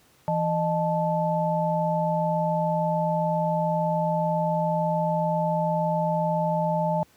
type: tone cluster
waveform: sine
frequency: 166.6 / 615 / 873 Hz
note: E3 / D#5 / A5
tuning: +19 / -20 / -14 cents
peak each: -26 dBFS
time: 0.28-7.03 s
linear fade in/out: 0 ms
effects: pink hiss -59 dBFS RMS until 7.16 s + high-pass 80 Hz 12 dB/octave